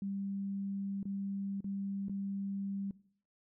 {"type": "tone with dropouts", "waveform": "sine", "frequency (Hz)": 197.3, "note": "G3", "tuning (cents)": 11, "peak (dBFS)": -35, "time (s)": [0.02, 2.91], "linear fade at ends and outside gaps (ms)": 2, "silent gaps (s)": [[1.03, 1.054], [1.606, 1.643], [2.084, 2.095]], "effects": ["noise-tail reverb RT60 0.6 s tail -20 dB re dry"]}